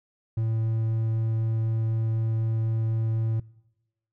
triangle tone, 112 Hz, A2, 31 cents sharp, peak -21 dBFS, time 0.37-3.4 s, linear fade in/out 5 ms, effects noise-tail reverb RT60 1.0 s tail -23 dB re dry

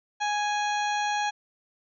harmonic tone, 830.6 Hz, G#5, in tune, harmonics 1 / 2 / 3 / 4 / 5 / 7 / 8, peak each -26 / -32 / -36 / -38 / -40 / -43 / -44 dBFS, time 0.2-1.31 s, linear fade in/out 20 ms, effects none

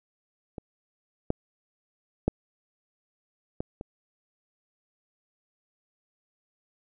clicks, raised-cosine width 2 ms, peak -23 / -11 / -9 / -17 / -23 dBFS, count 5, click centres 0.582 / 1.304 / 2.28 / 3.605 / 3.811 s, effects none

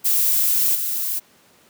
violet noise with level steps, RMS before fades -18 / -24 dBFS, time 0.04-1.2 s, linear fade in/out 20 ms, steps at 0.75 s, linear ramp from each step 2 ms, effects pink hiss -54 dBFS RMS until 1.69 s + high-pass 150 Hz 12 dB/octave

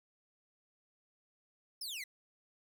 sawtooth exponential sweep, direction down, 5420 to 1942 Hz, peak -37 dBFS, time 1.81-2.04 s, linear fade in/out 5 ms, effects none

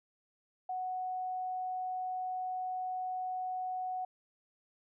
sine tone, 740 Hz, F#5, in tune, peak -34 dBFS, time 0.69-4.05 s, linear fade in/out 5 ms, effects none

